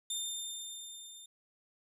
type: tone with level ramp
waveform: 20% pulse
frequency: 3609 Hz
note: A7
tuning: 43 cents sharp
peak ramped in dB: -28 to -44 dBFS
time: 0.1-1.26 s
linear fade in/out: 5 ms
effects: none